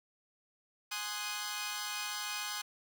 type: chord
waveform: 10% pulse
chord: Ab dominant seventh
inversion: none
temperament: equal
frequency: 830.6 / 1046.5 / 1244.5 / 1480 Hz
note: Ab5 / C6 / Eb6 / Gb6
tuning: 0 / 0 / 0 / 0 cents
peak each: -34 dBFS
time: 0.91-2.62 s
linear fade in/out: 10 ms
effects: none